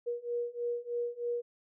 sine beating tone pair, 476.5 / 479.7 Hz, A#4 / A#4, +38 / +50 cents, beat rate 3.2 Hz, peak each -36 / -35 dBFS, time 0.06-1.42 s, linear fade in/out 20 ms, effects none

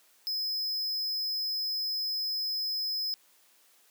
square tone, 5100 Hz, D#8, 42 cents sharp, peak -30 dBFS, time 0.27-3.14 s, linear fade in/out 0 ms, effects white hiss -63 dBFS RMS until 3.9 s + high-pass 300 Hz 12 dB/octave

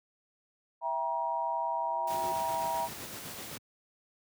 sine chord, E diminished, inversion none, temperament just, 659.3 / 791.1 / 949.3 Hz, E5 / G5 / Bb5, 0 / +16 / +31 cents, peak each -36 / -37 / -31 dBFS, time 0.81-2.89 s, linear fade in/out 50 ms
sine tone with exponential growth, 362.6 Hz, F#4, 35 cents flat, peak -40 dBFS, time 1.53-2.32 s, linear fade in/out 1 ms, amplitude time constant 170 ms
white noise, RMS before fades -46 dBFS, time 2.07-3.56 s, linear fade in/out 5 ms
pink noise with tremolo, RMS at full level -43 dBFS, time 2.1-3.58 s, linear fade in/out 5 ms, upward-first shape square, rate 7.8 Hz, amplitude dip 35%
effects high-pass 100 Hz 12 dB/octave

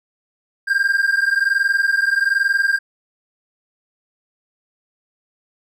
triangle tone pair together, 1588 / 1609.2 Hz, G6 / G6, +22 / +45 cents, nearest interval unison, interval 23 cents, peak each -16 dBFS, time 0.67-2.79 s, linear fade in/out 20 ms, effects none

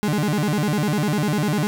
35% pulse tone with vibrato, 176.7 Hz, F3, 21 cents sharp, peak -17 dBFS, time 0.03-1.67 s, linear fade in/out 0 ms, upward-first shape square, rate 10 Hz, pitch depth 290 cents each way, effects none

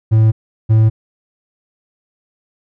triangle tone pair in turn, 110.3 / 110.3 Hz, A2 / A2, +5 / +5 cents, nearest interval unison, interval 0 cents, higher neither, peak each -5 dBFS, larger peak neither, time 0.11-0.32 / 0.69-0.9 s, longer neither, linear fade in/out 20 ms, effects none

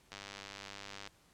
click train, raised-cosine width 0.2 ms, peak -28 dBFS, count 96, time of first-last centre 0.12-1.074 s, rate 99.6 Hz, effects pink hiss -66 dBFS RMS until 1.33 s + low-pass 11000 Hz 12 dB/octave

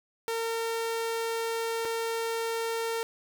sawtooth tone with dropouts, 456.4 Hz, A#4, 37 cents flat, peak -25 dBFS, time 0.28-3.03 s, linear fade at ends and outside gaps 0 ms, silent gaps 1.85-1.854 s, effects none

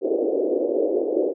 pink band-pass noise, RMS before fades -22 dBFS, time 0.01-1.34 s, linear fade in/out 50 ms, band 320 to 560 Hz, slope 48 dB/octave, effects none

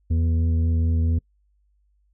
harmonic tone with a mistuned harmonic, 82.3 Hz, E2, 2 cents flat, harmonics 1 / 2 / 3 / 5 / 6, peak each -18 / -36 / -30 / -44 / -46 dBFS, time 0.1-1.19 s, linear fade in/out 10 ms, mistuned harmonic 3, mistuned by -32 cents, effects noise-tail reverb RT60 0.1 s tail -25 dB re dry + added 50 Hz sine -61 dBFS peak until 2.13 s

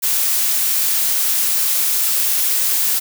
blue noise, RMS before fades -17 dBFS, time 0.02-3 s, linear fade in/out 20 ms, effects none

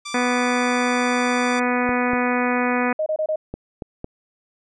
10% pulse tone, 1174.7 Hz, D6, in tune, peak -21 dBFS, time 0.05-1.6 s, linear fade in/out 10 ms
harmonic tone, 246.9 Hz, B3, in tune, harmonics 1 / 2 / 3 / 4 / 5 / 6 / 7 / 8 / 9 / 10, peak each -22 / -25 / -27 / -28 / -29 / -30 / -30 / -31 / -32 / -32 dBFS, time 0.14-2.93 s, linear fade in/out 5 ms
clicks, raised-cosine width 2 ms, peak -16 dBFS, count 5, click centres 1.892 / 2.134 / 3.54 / 3.822 / 4.044 s
sine tone bursts, 622.3 Hz, D#5, in tune, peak -19 dBFS, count 4, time 2.99-3.359 s, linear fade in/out 5 ms, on 72 ms, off 27 ms
effects resampled to 22050 Hz

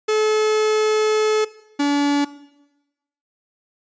45% pulse tone pair in turn, 430.8 / 286.7 Hz, A4 / D4, -37 / -42 cents, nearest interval perfect fifth, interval 705 cents, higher first, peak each -16 dBFS, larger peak neither, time 0.08-1.45 / 1.79-2.25 s, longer first, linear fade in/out 10 ms, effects noise-tail reverb RT60 1.0 s tail -18 dB re dry + resampled to 16000 Hz

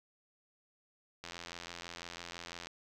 click train, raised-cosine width 0.2 ms, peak -26 dBFS, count 124, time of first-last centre 1.24-2.67 s, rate 86 Hz, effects none

